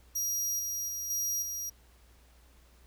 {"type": "tone with level steps", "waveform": "sawtooth", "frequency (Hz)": 5730, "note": "F8", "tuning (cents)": 44, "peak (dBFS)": [-27, -30, -32, -27, -32], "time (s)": [0.15, 1.7], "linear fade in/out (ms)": 10, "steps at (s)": [0.59, 0.88, 1.1, 1.42], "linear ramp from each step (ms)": 5, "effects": ["added 60 Hz sine -58 dBFS peak until 2.86 s", "pink hiss -64 dBFS RMS until 2.86 s"]}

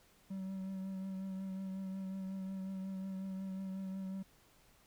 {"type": "tone with vibrato", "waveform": "triangle", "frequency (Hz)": 190.9, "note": "G3", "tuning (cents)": -46, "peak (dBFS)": -37, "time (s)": [0.3, 4.23], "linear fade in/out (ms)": 10, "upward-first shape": "triangle", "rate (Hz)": 5.5, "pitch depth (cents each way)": 26, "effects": ["pink hiss -67 dBFS RMS until 4.86 s"]}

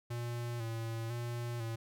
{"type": "tone with vibrato", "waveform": "square", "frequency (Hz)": 116.54, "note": "A#2", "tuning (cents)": 0, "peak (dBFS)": -37, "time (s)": [0.1, 1.76], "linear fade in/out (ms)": 10, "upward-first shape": "square", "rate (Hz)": 1, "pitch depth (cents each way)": 40, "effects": []}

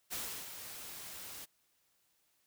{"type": "noise with ADSR envelope", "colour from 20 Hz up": "white", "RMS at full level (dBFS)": -39, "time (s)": [0.1, 1.46], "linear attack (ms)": 30, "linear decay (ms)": 330, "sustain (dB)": -8, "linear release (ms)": 24, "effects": ["white hiss -75 dBFS RMS until 2.46 s"]}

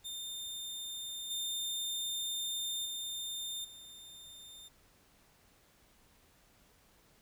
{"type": "tone with level steps", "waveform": "sawtooth", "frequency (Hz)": 3616, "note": "A7", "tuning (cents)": 47, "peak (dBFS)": [-37, -32, -35, -47], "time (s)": [0.04, 4.69], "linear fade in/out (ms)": 20, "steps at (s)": [1.3, 2.85, 3.64], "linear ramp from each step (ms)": 10, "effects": ["pink hiss -66 dBFS RMS until 7.21 s"]}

